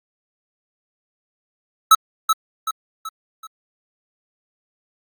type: tone with echo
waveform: square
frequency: 1300 Hz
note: E6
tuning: 24 cents flat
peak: -7 dBFS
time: 1.91-1.95 s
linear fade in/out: 5 ms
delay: 380 ms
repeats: 4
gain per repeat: -7 dB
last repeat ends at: 3.47 s
effects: Opus 48 kbps